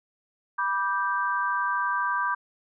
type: chord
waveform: sine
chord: G major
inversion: first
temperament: just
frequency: 980 / 1176 / 1568 Hz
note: B5 / D6 / G6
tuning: -14 / +2 / 0 cents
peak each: -28 dBFS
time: 0.58-2.35 s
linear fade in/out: 10 ms
effects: none